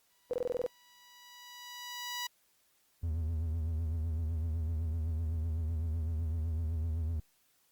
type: tone with exponential growth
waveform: 10% pulse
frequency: 975 Hz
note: B5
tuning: 23 cents flat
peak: -26 dBFS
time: 0.1-2.27 s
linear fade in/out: 5 ms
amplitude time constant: 470 ms
type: tone bursts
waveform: sine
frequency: 494.9 Hz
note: B4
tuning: 4 cents sharp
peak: -29 dBFS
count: 8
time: 0.31-0.663 s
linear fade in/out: 0 ms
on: 24 ms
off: 23 ms
type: tone with vibrato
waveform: triangle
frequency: 80.7 Hz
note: E2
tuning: 36 cents flat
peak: -29 dBFS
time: 3.03-7.2 s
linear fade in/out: 5 ms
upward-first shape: triangle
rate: 7.9 Hz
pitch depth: 99 cents each way
effects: white hiss -71 dBFS RMS until 7.71 s + Opus 48 kbps